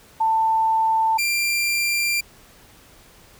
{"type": "tone pair in turn", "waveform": ["sine", "sawtooth"], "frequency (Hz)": [890, 2376], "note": ["A5", "D7"], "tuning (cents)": [20, 20], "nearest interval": "octave + perfect fourth", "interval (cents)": 1700, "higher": "second", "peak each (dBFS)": -16, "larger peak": "neither", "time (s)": [[0.2, 1.18], [1.18, 2.21]], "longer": "second", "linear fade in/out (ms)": 10, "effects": ["pink hiss -50 dBFS RMS until 3.39 s"]}